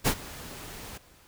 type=noise with ADSR envelope; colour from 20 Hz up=pink; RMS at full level=-22 dBFS; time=0.04-0.98 s; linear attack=33 ms; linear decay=70 ms; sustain=-20 dB; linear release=9 ms; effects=pink hiss -57 dBFS RMS until 1.27 s